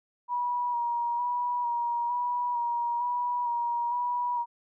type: tone with vibrato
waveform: sine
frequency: 961 Hz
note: B5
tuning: 48 cents flat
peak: -26 dBFS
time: 0.28-4.46 s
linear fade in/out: 50 ms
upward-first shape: square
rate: 1.1 Hz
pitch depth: 21 cents each way
effects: none